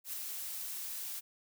blue noise with ADSR envelope, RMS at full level -38 dBFS, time 0.04-1.21 s, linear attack 93 ms, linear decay 3 ms, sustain -3 dB, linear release 25 ms, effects none

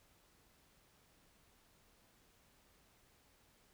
silence, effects pink hiss -70 dBFS RMS until 3.73 s

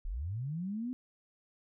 sine linear sweep, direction up, 30.35 to 258.2 Hz, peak -34 dBFS, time 0.05-0.93 s, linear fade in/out 0 ms, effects none

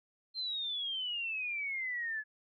sine exponential sweep, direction down, 4186 to 1700 Hz, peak -34 dBFS, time 0.34-2.24 s, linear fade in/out 50 ms, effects none

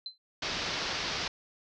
sine tone with exponential decay, 4077 Hz, C8, 46 cents flat, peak -32 dBFS, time 0.06-0.18 s, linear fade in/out 2 ms, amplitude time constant 24 ms
white low-pass noise, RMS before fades -34 dBFS, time 0.42-1.28 s, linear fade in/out 5 ms, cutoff 5500 Hz, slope 48 dB/octave
effects none

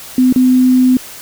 sine tone with dropouts, 254.6 Hz, C4, 47 cents flat, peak -6 dBFS, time 0.18-0.97 s, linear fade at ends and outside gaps 2 ms, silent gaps 0.326-0.36 s, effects white hiss -32 dBFS RMS until 1.21 s

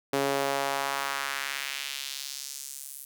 sawtooth tone with high-pass filter sweep, 138.59 Hz, C#3, in tune, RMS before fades -32 dBFS, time 0.13-3.05 s, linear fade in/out 5 ms, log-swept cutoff 370 to 11000 Hz, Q 1.4, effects none

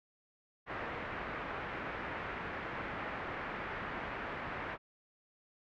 white low-pass noise, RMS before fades -41 dBFS, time 0.66-4.78 s, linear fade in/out 50 ms, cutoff 2000 Hz, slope 24 dB/octave, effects none

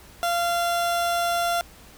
30% pulse tone, 690 Hz, F5, 21 cents flat, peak -19 dBFS, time 0.23-1.61 s, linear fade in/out 0 ms, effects added 60 Hz sine -53 dBFS peak until 1.97 s + pink hiss -49 dBFS RMS until 1.97 s

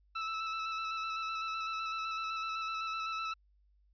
sawtooth tone with vibrato, 1315 Hz, E6, 5 cents flat, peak -31 dBFS, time 0.15-3.34 s, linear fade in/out 10 ms, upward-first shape square, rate 7.9 Hz, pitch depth 14 cents each way, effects added 50 Hz sine -65 dBFS peak until 3.93 s + resampled to 11025 Hz

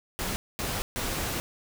pink noise bursts at uneven times, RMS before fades -31 dBFS, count 3, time 0.19-0.36 / 0.59-0.82 / 0.96-1.4 s, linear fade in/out 0 ms, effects none

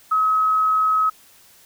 sine tone, 1278 Hz, D#6, 46 cents sharp, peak -15 dBFS, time 0.11-1.1 s, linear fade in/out 10 ms, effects white hiss -51 dBFS RMS until 1.65 s

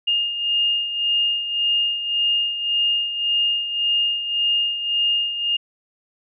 sine beating tone pair, 2830 / 2831.8 Hz, F7 / F7, +22 / +23 cents, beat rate 1.8 Hz, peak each -19 / -26 dBFS, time 0.07-5.57 s, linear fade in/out 10 ms, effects none

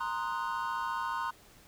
triangle chord, C half-diminished seventh, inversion third, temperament equal, 932.3 / 1046.5 / 1244.5 / 1480 Hz, Bb5 / C6 / Eb6 / Gb6, 0 / 0 / 0 / 0 cents, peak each -34 / -34 / -38 / -38 dBFS, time 0-1.31 s, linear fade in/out 10 ms, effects pink hiss -58 dBFS RMS until 1.67 s

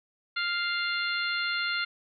harmonic tone, 698.5 Hz, F5, in tune, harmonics 2 / 3 / 4 / 5 / 6, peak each -30 / -33 / -36 / -38 / -35 dBFS, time 0.36-1.85 s, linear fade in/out 10 ms, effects none

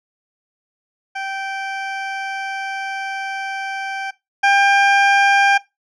20% pulse tone pair in turn, 779 / 796.7 Hz, G5 / G5, -11 / +28 cents, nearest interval unison, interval 39 cents, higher second, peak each -18 / -6 dBFS, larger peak second, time 1.15-4.11 / 4.43-5.58 s, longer first, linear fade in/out 10 ms, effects noise-tail reverb RT60 0.2 s tail -19 dB re dry + low-pass 4000 Hz 12 dB/octave

